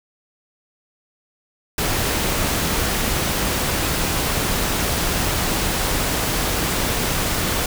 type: noise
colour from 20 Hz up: pink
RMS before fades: -21 dBFS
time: 1.78-7.66 s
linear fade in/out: 2 ms
effects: none